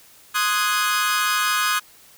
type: chord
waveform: sawtooth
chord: Ab dominant seventh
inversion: first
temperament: equal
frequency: 1046.5 / 1244.5 / 1480 / 1661.2 Hz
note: C6 / Eb6 / Gb6 / Ab6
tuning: 0 / 0 / 0 / 0 cents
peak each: -24 / -18 / -22 / -22 dBFS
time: 0.34-1.8 s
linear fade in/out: 20 ms
effects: white hiss -50 dBFS RMS until 2.17 s